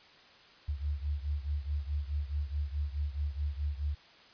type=beating tone pair; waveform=sine; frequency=71.4 / 76.1 Hz; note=D2 / D#2; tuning=-48 / -38 cents; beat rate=4.7 Hz; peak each=-33 / -36 dBFS; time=0.68-3.95 s; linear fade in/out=10 ms; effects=white hiss -57 dBFS RMS until 4.33 s + resampled to 11025 Hz